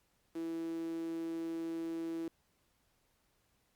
sawtooth tone with high-pass filter, 164.81 Hz, E3, in tune, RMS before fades -39 dBFS, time 0.35-2.28 s, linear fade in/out 2 ms, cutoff 330 Hz, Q 9, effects pink hiss -75 dBFS RMS until 3.75 s + Opus 48 kbps

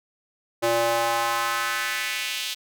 square tone with high-pass filter sweep, 116.54 Hz, A#2, in tune, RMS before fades -25 dBFS, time 0.62-2.55 s, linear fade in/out 20 ms, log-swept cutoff 470 to 3400 Hz, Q 2, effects none

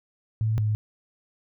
sine tone pair in turn, 110 / 106.99 Hz, A2 / A2, 0 / -48 cents, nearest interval unison, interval 48 cents, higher first, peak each -21 dBFS, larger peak neither, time 0.41-0.58 / 0.58-0.75 s, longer neither, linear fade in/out 0 ms, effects none

